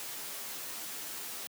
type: noise with comb filter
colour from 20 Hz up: white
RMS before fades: -41 dBFS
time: 0-1.47 s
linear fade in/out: 0 ms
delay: 11 ms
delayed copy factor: -0.6
effects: high-pass 150 Hz 12 dB/octave